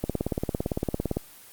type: click train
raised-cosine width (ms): 2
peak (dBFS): -12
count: 21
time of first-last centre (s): 0.04-1.17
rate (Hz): 17.7
effects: white hiss -49 dBFS RMS until 1.52 s + Opus 24 kbps